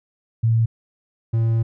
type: tone pair in turn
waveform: sine / triangle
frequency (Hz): 113.8 / 113.8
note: A#2 / A#2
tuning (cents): -41 / -41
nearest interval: unison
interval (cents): 0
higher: neither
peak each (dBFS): -14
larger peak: neither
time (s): 0.43-0.66 / 1.33-1.63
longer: second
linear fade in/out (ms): 10
effects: none